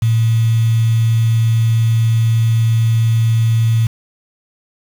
sine tone with quantisation, 113.6 Hz, A#2, 44 cents flat, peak -10 dBFS, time 0.02-3.87 s, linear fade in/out 5 ms, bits 5, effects none

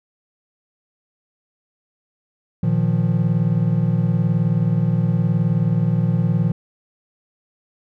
triangle chord, Bb suspended fourth, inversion none, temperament equal, 116.54 / 155.56 / 174.61 Hz, Bb2 / Eb3 / F3, 0 / 0 / 0 cents, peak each -18 dBFS, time 2.63-6.52 s, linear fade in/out 5 ms, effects none

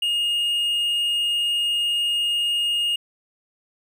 triangle tone, 2849 Hz, F7, 34 cents sharp, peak -18 dBFS, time 0.02-2.96 s, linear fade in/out 5 ms, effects none

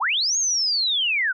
sine linear two-way sweep, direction up then down, 693 to 6645 to 1405 Hz, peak -19 dBFS, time 0-1.33 s, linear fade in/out 20 ms, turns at 0.37 s, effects none

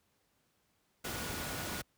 sine tone in noise, 1455 Hz, F#6, 29 cents flat, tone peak -48 dBFS, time 1.04-1.82 s, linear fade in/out 10 ms, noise pink, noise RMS -39 dBFS, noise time 1.04-1.82 s, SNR -12 dB, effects pink hiss -75 dBFS RMS until 1.97 s + high-pass 60 Hz 12 dB/octave

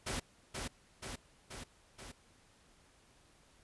pink noise with echo, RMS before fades -38 dBFS, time 0.06-0.2 s, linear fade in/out 10 ms, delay 480 ms, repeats 4, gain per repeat -3 dB, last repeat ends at 2.12 s, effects pink hiss -66 dBFS RMS until 3.63 s + resampled to 24000 Hz

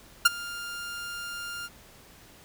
sawtooth tone with ADSR envelope, 1400 Hz, F6, 4 cents sharp, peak -9 dBFS, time 0.25-1.69 s, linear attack 9 ms, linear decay 23 ms, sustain -22 dB, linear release 39 ms, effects pink hiss -53 dBFS RMS until 2.44 s

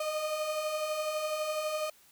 35% pulse beating tone pair, 605 / 617 Hz, D#5 / D#5, -49 / -15 cents, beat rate 12 Hz, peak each -38 / -30 dBFS, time 0-1.9 s, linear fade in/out 5 ms, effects white hiss -61 dBFS RMS until 2.11 s

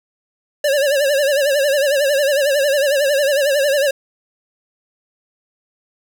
square tone with vibrato, 565 Hz, C#5, 33 cents sharp, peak -14 dBFS, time 0.64-3.91 s, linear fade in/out 5 ms, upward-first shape sine, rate 11 Hz, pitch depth 98 cents each way, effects none

